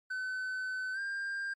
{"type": "tone with pitch glide", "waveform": "triangle", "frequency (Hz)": [1516, 1596], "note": ["F#6", "G6"], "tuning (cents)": [42, 31], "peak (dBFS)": -32, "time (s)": [0.1, 1.54], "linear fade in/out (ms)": 10, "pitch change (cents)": 89, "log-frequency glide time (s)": [0.93, 0.99], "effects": ["MP3 48 kbps"]}